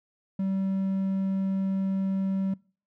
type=tone with hard clipping; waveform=triangle; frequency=192.5 Hz; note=G3; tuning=31 cents flat; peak=-26 dBFS; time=0.39-2.54 s; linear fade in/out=5 ms; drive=6 dB; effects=noise-tail reverb RT60 0.4 s tail -23 dB re dry